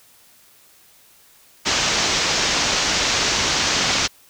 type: low-pass noise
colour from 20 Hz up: white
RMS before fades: -20 dBFS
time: 1.65-4.08 s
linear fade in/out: 20 ms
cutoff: 6600 Hz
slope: 48 dB/octave
effects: white hiss -52 dBFS RMS until 4.29 s